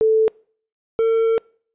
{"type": "tone pair in turn", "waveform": ["sine", "triangle"], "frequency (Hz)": [440, 451.8], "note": ["A4", "A4"], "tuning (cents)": [0, 46], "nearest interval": "unison", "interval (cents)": 46, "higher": "second", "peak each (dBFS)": [-12, -12], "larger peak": "neither", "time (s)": [[0.01, 0.28], [0.99, 1.38]], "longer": "second", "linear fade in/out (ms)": 0, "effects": ["noise-tail reverb RT60 0.5 s tail -26 dB re dry", "resampled to 8000 Hz"]}